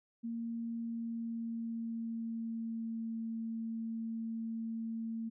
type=tone with pitch glide; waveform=sine; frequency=231 to 226.2 Hz; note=A#3 to A3; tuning=-16 to +48 cents; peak=-36 dBFS; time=0.23-5.3 s; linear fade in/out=20 ms; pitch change=-36 cents; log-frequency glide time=0.74-3.15 s; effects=none